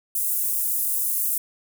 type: high-pass noise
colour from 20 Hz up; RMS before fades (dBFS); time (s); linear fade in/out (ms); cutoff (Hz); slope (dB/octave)
pink; -24; 0.15-1.38; 5; 10000; 24
effects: none